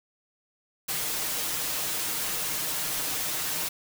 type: noise with comb filter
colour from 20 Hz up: white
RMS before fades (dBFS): -30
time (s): 0.88-3.69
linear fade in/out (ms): 10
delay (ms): 6.5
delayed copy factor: +0.65
effects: none